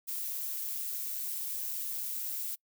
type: noise with amplitude modulation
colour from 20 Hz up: violet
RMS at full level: -35 dBFS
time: 0.07-2.56 s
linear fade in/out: 20 ms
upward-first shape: sine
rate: 138 Hz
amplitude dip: 30%
effects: noise-tail reverb RT60 0.1 s tail -26 dB re dry